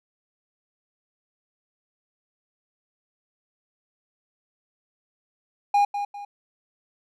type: tone with echo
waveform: triangle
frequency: 814 Hz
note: G#5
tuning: 35 cents flat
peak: -14 dBFS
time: 5.74-5.85 s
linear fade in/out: 5 ms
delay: 200 ms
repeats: 2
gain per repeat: -9 dB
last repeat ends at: 6.25 s
effects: none